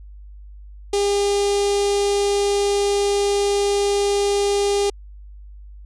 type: tone with notch filter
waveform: sawtooth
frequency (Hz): 403.7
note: G#4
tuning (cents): -49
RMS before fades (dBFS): -19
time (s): 0.93-4.9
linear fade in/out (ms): 5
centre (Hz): 1500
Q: 0.54
effects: added 50 Hz sine -37 dBFS peak until 5.85 s + resampled to 22050 Hz